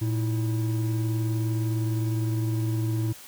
triangle tone pair together, 114.13 / 322.8 Hz, A#2 / E4, -36 / -36 cents, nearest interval octave + tritone, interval 1800 cents, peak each -22 / -30 dBFS, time 0.01-3.13 s, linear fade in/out 10 ms, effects white hiss -46 dBFS RMS until 3.27 s

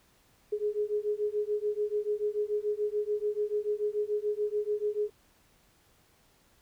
sine beating tone pair, 415.3 / 422.2 Hz, G#4 / G#4, 0 / +29 cents, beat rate 6.9 Hz, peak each -31 dBFS, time 0.52-5.1 s, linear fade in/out 10 ms, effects pink hiss -65 dBFS RMS until 6.61 s

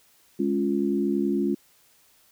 sine chord, Db major, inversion second, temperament equal, 207.7 / 277.2 / 349.2 Hz, Ab3 / Db4 / F4, 0 / 0 / 0 cents, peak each -26 dBFS, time 0.39-1.55 s, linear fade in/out 10 ms, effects white hiss -60 dBFS RMS until 2.31 s

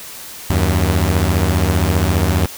sawtooth beating tone pair, 78.8 / 93.8 Hz, D#2 / F#2, +23 / +24 cents, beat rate 15 Hz, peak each -12 dBFS, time 0.5-2.46 s, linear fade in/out 0 ms, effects white hiss -33 dBFS RMS until 2.57 s

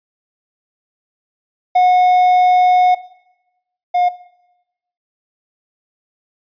triangle tone pair in turn, 728 / 715.5 Hz, F#5 / F5, -28 / +42 cents, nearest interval unison, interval 30 cents, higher first, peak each -6 / -10 dBFS, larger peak first, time 1.75-2.95 / 3.94-4.09 s, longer first, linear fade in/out 10 ms, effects noise-tail reverb RT60 0.9 s tail -17 dB re dry + resampled to 11025 Hz

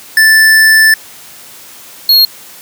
square tone pair in turn, 1760 / 4276 Hz, A6 / C8, 0 / +37 cents, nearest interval octave + minor third, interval 1537 cents, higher second, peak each -4 dBFS, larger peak neither, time 0.17-0.94 / 2.09-2.25 s, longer first, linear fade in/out 2 ms, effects white hiss -34 dBFS RMS until 2.61 s + high-pass 100 Hz 12 dB/octave

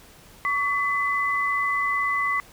sine tone pair together, 1128.6 / 2011 Hz, C#6 / B6, +31 / +31 cents, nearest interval minor seventh, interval 1000 cents, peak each -24 dBFS, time 0.45-2.4 s, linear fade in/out 0 ms, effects pink hiss -50 dBFS RMS until 2.52 s

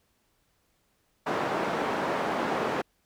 white band-pass noise, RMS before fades -29 dBFS, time 1.26-2.82 s, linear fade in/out 10 ms, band 210 to 960 Hz, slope 12 dB/octave, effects pink hiss -71 dBFS RMS until 3.05 s

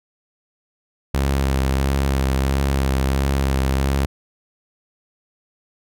sawtooth tone with vibrato, 67.5 Hz, C#2, 45 cents flat, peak -13 dBFS, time 1.14-4.06 s, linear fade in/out 5 ms, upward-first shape sine, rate 1.5 Hz, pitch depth 29 cents each way, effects none

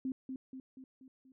sine tone with echo, 261.6 Hz, C4, in tune, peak -33 dBFS, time 0.05-0.12 s, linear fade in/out 2 ms, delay 240 ms, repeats 5, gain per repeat -5 dB, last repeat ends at 1.32 s, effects none

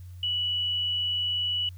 sine tone, 2947 Hz, F#7, 8 cents flat, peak -25 dBFS, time 0.23-1.69 s, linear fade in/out 2 ms, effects added 90 Hz sine -40 dBFS peak until 1.77 s + white hiss -63 dBFS RMS until 1.77 s

